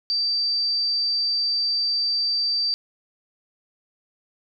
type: tone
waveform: sine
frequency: 4658 Hz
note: D8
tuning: 15 cents flat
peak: -20 dBFS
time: 0.1-2.74 s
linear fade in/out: 0 ms
effects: none